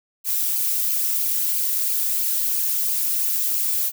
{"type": "noise with flanger", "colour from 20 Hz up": "violet", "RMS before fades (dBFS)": -22, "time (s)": [0.24, 3.92], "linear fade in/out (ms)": 50, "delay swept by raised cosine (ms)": [0.53, 3.93], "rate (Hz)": 3, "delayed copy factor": -0.65, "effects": []}